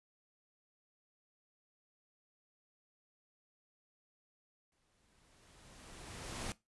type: noise with exponential growth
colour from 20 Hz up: pink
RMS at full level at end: -40 dBFS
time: 4.72-6.52 s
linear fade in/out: 1 ms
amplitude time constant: 390 ms
effects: noise-tail reverb RT60 0.2 s tail -19 dB re dry + resampled to 24000 Hz